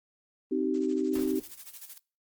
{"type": "chord", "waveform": "sine", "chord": "C minor", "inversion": "none", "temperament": "equal with one note detuned", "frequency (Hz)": [261.6, 311.1, 385.3], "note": ["C4", "Eb4", "G4"], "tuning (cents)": [0, 0, -30], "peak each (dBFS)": -30, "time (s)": [0.51, 1.4], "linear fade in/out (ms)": 10}
{"type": "noise with tremolo", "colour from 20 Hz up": "blue", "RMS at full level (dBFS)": -43, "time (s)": [0.74, 1.98], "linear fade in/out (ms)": 2, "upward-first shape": "sine", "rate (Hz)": 13, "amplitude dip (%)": 80}
{"type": "noise with exponential decay", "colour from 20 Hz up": "pink", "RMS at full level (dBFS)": -41, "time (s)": [1.15, 1.66], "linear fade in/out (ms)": 5, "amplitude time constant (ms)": 110}
{"effects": ["noise-tail reverb RT60 0.4 s tail -26 dB re dry", "Opus 24 kbps"]}